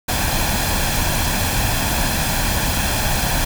pink noise with comb filter, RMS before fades -19 dBFS, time 0.08-3.45 s, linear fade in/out 10 ms, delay 1.2 ms, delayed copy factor +0.55, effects none

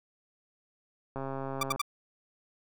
click train, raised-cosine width 1 ms, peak -23 dBFS, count 82, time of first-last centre 1.16-1.76 s, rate 135 Hz
sawtooth tone bursts, 1174.7 Hz, D6, in tune, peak -22 dBFS, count 3, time 1.61-1.816 s, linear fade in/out 5 ms, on 22 ms, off 70 ms
effects none

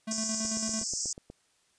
square tone with tremolo, 220 Hz, A3, in tune, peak -33 dBFS, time 0.07-0.84 s, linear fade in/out 10 ms, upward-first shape square, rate 9 Hz, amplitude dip 50%
white band-pass noise, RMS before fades -34 dBFS, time 0.11-1.13 s, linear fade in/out 2 ms, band 5000 to 8000 Hz, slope 96 dB/octave
click train, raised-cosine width 2 ms, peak -30 dBFS, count 8, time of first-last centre 0.45-1.301 s, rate 8.23 Hz
effects white hiss -69 dBFS RMS until 1.78 s + resampled to 22050 Hz

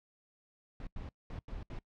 brown noise bursts at uneven times, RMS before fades -42 dBFS, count 5, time 0.8-0.87 / 0.96-1.09 / 1.3-1.39 / 1.48-1.63 / 1.7-1.79 s, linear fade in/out 2 ms, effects noise-tail reverb RT60 0.1 s tail -23 dB re dry + low-pass 4000 Hz 12 dB/octave

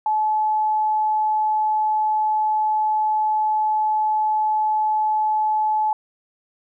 sine tone, 860 Hz, A5, 40 cents flat, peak -17 dBFS, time 0.06-5.93 s, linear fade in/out 2 ms, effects none

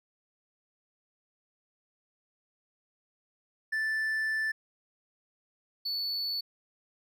triangle tone pair in turn, 1760 / 4453 Hz, A6 / C#8, 0 / +7 cents, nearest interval octave + major third, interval 1607 cents, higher second, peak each -26 / -29 dBFS, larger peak first, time 3.72-4.52 / 5.85-6.41 s, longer first, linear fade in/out 10 ms, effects none

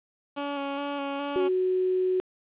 15% pulse tone with vibrato, 282 Hz, C#4, 30 cents sharp, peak -23 dBFS, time 0.36-1.49 s, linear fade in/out 20 ms, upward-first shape square, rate 2.4 Hz, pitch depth 18 cents each way
sine tone, 370 Hz, F#4, in tune, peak -22 dBFS, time 1.36-2.2 s, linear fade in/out 0 ms
effects resampled to 8000 Hz + 9-bit

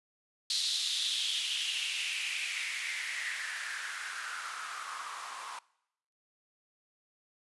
blue noise with band-pass filter sweep, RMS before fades -36 dBFS, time 0.5-5.59 s, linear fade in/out 2 ms, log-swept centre 4100 to 990 Hz, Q 4.8, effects noise-tail reverb RT60 0.8 s tail -23 dB re dry + resampled to 24000 Hz

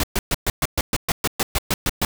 pink noise bursts, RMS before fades -20 dBFS, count 14, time 0-2.05 s, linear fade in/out 2 ms, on 35 ms, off 120 ms, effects none

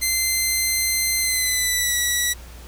10% pulse tone with pitch glide, 2072 to 1944.4 Hz, C7 to B6, -17 to -28 cents, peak -10 dBFS, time 0.01-2.34 s, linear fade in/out 20 ms, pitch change -111 cents, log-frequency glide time 1.2-1.97 s, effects added 60 Hz sine -38 dBFS peak until 2.67 s + pink hiss -45 dBFS RMS until 2.67 s

